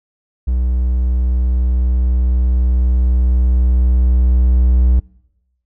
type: tone with level ramp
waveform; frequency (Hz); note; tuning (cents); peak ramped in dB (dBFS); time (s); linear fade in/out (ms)
triangle; 62; B1; +7; -11 to -6; 0.47-5; 10
effects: noise-tail reverb RT60 1.0 s tail -25 dB re dry